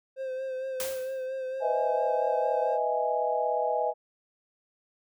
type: tone with vibrato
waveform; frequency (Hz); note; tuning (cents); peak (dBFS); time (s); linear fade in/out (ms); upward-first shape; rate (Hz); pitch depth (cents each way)
triangle; 523.3; C5; 0; -29; 0.16-2.79; 50; sine; 4.4; 29
type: noise with exponential decay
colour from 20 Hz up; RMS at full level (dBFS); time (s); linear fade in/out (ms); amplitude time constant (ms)
white; -32; 0.8-1.26; 1; 100
type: chord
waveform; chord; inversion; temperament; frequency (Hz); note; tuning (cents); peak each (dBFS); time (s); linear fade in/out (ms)
sine; E major seventh; second; equal; 493.9 / 622.3 / 659.3 / 830.6; B4 / D#5 / E5 / G#5; 0 / 0 / 0 / 0; -31 / -30 / -32 / -29; 1.6-3.94; 50
effects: none